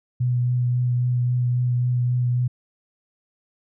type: tone with vibrato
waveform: sine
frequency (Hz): 123.47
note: B2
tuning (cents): 0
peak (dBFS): -18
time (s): 0.2-2.48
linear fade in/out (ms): 10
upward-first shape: triangle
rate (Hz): 3.7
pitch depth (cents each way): 16
effects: none